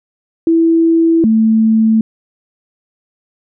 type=tone pair in turn; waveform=sine; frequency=329.6 / 221.4 Hz; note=E4 / A3; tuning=0 / +11 cents; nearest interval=perfect fifth; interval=689 cents; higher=first; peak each=-7 dBFS; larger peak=neither; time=0.47-1.24 / 1.24-2.01 s; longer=neither; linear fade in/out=2 ms; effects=none